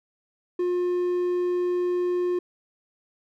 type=tone; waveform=triangle; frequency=356.5 Hz; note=F4; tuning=36 cents sharp; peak=-20 dBFS; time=0.59-2.39 s; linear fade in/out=5 ms; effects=none